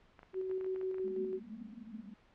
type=clicks; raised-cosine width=0.5 ms; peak=-38 dBFS; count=10; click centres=0.192 / 0.231 / 0.343 / 0.513 / 0.611 / 0.645 / 0.761 / 0.813 / 0.944 / 0.983 s
type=tone with tremolo; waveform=sine; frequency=375.8 Hz; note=F#4; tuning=27 cents sharp; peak=-33 dBFS; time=0.33-1.4 s; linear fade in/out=50 ms; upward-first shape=square; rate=6 Hz; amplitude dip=30%
type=band-pass noise; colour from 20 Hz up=white; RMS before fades=-48 dBFS; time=1.04-2.14 s; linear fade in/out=5 ms; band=200 to 240 Hz; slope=96 dB/octave
effects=pink hiss -66 dBFS RMS until 2.34 s + low-pass 3000 Hz 12 dB/octave